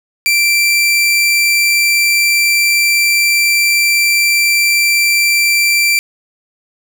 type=tone; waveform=sawtooth; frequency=2349 Hz; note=D7; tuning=in tune; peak=-6 dBFS; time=0.26-5.99 s; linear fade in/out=0 ms; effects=8-bit